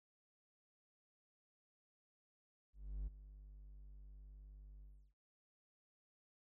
triangle tone with ADSR envelope, 49.57 Hz, G1, 20 cents sharp, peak -37 dBFS, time 2.73-5.14 s, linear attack 340 ms, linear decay 16 ms, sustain -15 dB, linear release 320 ms, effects none

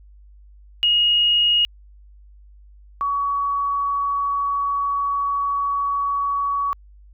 sine tone pair in turn, 2874 / 1128.4 Hz, F7 / C#6, +49 / +30 cents, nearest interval octave + major third, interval 1619 cents, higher first, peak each -14 / -19 dBFS, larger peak first, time 0.83-1.65 / 3.01-6.73 s, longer second, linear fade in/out 0 ms, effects added 50 Hz sine -44 dBFS peak until 7.13 s

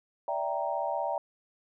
sine chord, E half-diminished seventh, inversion third, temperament equal with one note detuned, 583.3 / 659.3 / 784 / 932.3 Hz, D5 / E5 / G5 / Bb5, -12 / 0 / 0 / 0 cents, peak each -34 dBFS, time 0.28-1.18 s, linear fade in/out 2 ms, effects none

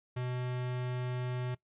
square tone, 125.1 Hz, B2, 23 cents sharp, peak -34 dBFS, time 0.16-1.55 s, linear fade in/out 10 ms, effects noise-tail reverb RT60 0.1 s tail -19 dB re dry + resampled to 8000 Hz

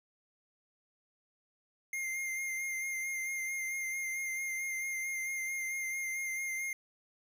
square tone with vibrato, 2111 Hz, C7, 15 cents sharp, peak -35 dBFS, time 1.93-6.73 s, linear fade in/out 2 ms, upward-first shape sine, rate 4.5 Hz, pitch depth 23 cents each way, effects none

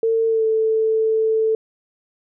sine tone with pitch glide, 451.4 to 441.6 Hz, A4 to A4, +44 to +6 cents, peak -15 dBFS, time 0.03-1.55 s, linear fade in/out 2 ms, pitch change -38 cents, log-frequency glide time 0.29-0.44 s, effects none

